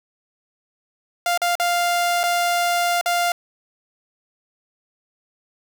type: tone with dropouts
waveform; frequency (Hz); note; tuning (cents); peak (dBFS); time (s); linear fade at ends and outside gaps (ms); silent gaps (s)
sawtooth; 698.5; F5; 0; -14; 1.26-3.32; 2; 1.376-1.417 / 1.554-1.598 / 2.233-2.237 / 3.012-3.059
effects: 7-bit